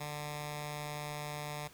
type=tone with notch filter; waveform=10% pulse; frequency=148.4 Hz; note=D3; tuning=18 cents sharp; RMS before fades=-41 dBFS; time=0-1.68 s; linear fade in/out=10 ms; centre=340 Hz; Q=0.73; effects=pink hiss -58 dBFS RMS until 1.73 s